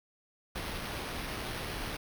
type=noise with sample-and-hold; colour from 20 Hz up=pink; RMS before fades=-38 dBFS; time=0.55-1.97 s; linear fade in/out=10 ms; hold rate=7350 Hz; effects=none